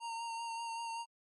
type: tone with vibrato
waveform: square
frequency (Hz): 922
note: A#5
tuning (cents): -19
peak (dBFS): -39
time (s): 0-1.06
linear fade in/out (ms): 50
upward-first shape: sine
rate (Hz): 5.2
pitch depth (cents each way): 20
effects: MP3 48 kbps